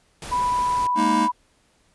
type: noise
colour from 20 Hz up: pink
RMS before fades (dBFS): -35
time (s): 0.22-0.87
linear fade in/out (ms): 2
type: tone with vibrato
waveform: sine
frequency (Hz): 987.8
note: B5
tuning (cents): 0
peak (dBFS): -19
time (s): 0.31-1.32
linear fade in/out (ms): 20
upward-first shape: triangle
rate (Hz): 19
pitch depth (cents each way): 9
type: chord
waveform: square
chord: Ab suspended second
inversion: none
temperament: just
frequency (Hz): 207.7 / 233.6 / 311.5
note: Ab3 / Bb3 / Eb4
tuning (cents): 0 / +4 / +2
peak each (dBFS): -27 / -25 / -24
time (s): 0.95-1.29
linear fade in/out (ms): 50
effects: pink hiss -62 dBFS RMS until 1.94 s + resampled to 24000 Hz